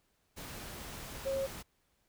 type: tone in noise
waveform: sine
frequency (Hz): 541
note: C#5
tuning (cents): -42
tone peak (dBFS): -31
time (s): 1.25-1.47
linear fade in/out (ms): 20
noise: pink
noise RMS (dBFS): -45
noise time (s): 0.36-1.63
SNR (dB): +11
effects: pink hiss -75 dBFS RMS until 2.08 s